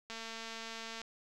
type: click train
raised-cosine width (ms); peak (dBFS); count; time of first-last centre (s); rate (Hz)
0.2; -27; 208; 0.1-1.016; 226
effects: none